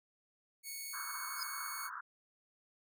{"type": "tone", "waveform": "5% pulse", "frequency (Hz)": 2217, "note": "C#7", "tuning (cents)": 0, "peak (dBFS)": -32, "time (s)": [0.63, 1.9], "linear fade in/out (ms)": 50}
{"type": "band-pass noise", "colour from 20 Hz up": "white", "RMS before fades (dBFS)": -45, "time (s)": [0.93, 2.01], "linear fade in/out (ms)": 10, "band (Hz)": [1000, 1600], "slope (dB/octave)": 96}
{"type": "tone with exponential growth", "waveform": "square", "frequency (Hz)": 4978, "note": "D#8", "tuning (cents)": 0, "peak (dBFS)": -34, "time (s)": [1.36, 1.43], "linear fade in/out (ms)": 2, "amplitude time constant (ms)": 15}
{"effects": []}